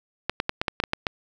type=clicks; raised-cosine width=0.3 ms; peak=-7 dBFS; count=9; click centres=0.296 / 0.401 / 0.494 / 0.615 / 0.682 / 0.801 / 0.838 / 0.934 / 1.068 s; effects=7-bit